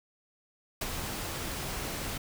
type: noise with ADSR envelope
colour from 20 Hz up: pink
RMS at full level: -31 dBFS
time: 0.81-2.18 s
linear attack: 6 ms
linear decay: 35 ms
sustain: -5 dB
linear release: 8 ms
effects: none